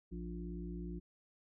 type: harmonic tone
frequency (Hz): 58.5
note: A#1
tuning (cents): +7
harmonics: 1 / 3 / 5 / 6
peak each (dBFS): -44 / -44 / -50 / -50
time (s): 0.11-1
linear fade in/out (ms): 20
effects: none

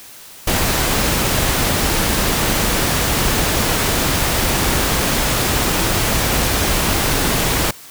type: noise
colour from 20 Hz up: pink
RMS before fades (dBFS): -17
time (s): 0.47-7.71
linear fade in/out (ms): 5
effects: white hiss -39 dBFS RMS until 7.9 s

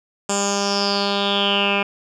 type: tone with low-pass filter sweep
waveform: 10% pulse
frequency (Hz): 200.4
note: G3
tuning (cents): +38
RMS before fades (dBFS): -20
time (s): 0.29-1.83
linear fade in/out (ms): 5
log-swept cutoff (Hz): 7600 to 2400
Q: 7.4
effects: none

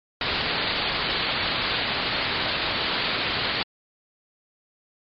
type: low-pass noise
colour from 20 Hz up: white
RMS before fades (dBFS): -26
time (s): 0.21-3.63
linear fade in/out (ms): 2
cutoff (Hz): 4600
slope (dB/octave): 96
effects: MP3 32 kbps

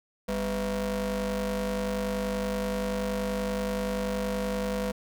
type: ring-modulated tone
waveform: 35% pulse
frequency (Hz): 149.7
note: D3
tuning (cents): +33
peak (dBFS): -23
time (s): 0.28-4.92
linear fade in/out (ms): 10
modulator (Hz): 349
effects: none

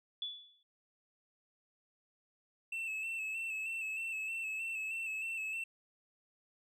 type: tone with exponential decay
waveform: sine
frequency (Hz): 3441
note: A7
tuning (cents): -39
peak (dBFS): -34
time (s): 0.22-0.63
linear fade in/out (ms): 2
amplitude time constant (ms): 89
type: tone with vibrato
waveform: triangle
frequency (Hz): 2640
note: E7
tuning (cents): +2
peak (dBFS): -35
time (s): 2.72-5.64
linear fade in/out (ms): 5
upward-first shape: square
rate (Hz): 3.2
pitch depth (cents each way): 32
effects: none

